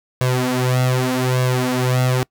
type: tone with flanger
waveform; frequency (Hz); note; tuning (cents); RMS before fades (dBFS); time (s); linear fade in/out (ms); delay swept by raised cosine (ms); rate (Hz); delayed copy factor
sawtooth; 127.1; C3; -50; -18; 0.21-2.23; 0; 1.8 to 6.4; 0.83; +0.85
effects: noise-tail reverb RT60 0.1 s tail -24 dB re dry